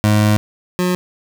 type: tone pair in turn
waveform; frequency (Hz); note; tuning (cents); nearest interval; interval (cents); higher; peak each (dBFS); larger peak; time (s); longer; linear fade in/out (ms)
25% pulse; 105.7 / 180.39; G#2 / F#3; +31 / -44; major sixth; 925; second; -7 / -11; first; 0.04-0.37 / 0.79-0.95; first; 0
effects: none